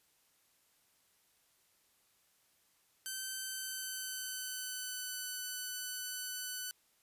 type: tone with pitch glide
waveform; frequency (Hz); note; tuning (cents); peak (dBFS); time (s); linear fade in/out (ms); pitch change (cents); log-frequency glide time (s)
5% pulse; 1541 to 1498.9; G6 to F#6; -30 to +22; -28; 3.06-6.71; 0; -48; 3.44-5.22
effects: white hiss -72 dBFS RMS until 7.02 s + resampled to 32000 Hz